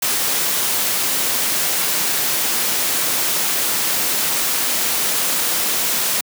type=noise; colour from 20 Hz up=white; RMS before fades=-19 dBFS; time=0.02-6.21 s; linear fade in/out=5 ms; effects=high-pass 150 Hz 12 dB/octave